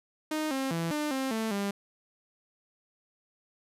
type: tone with pitch steps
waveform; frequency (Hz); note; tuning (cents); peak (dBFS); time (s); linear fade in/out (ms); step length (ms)
sawtooth; 309.1 / 267.4 / 166.5 / 299.6 / 265.6 / 222.1 / 200.2; D#4 / C4 / E3 / D4 / C4 / A3 / G3; -11 / +38 / +18 / +35 / +26 / +16 / +37; -25; 0.31-1.71; 5; 200
effects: resampled to 32000 Hz